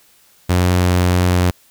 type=tone; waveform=sawtooth; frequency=89.8 Hz; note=F2; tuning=49 cents sharp; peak=-8 dBFS; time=0.49-1.51 s; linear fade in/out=10 ms; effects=white hiss -52 dBFS RMS until 1.7 s